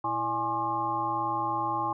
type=harmonic tone with a mistuned harmonic; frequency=118.7 Hz; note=A#2; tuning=32 cents sharp; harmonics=1 / 3 / 5 / 7 / 9 / 10; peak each=-41 / -37 / -42 / -30 / -30 / -38 dBFS; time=0.04-1.93 s; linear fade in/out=5 ms; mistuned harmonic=3; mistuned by=-130 cents; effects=none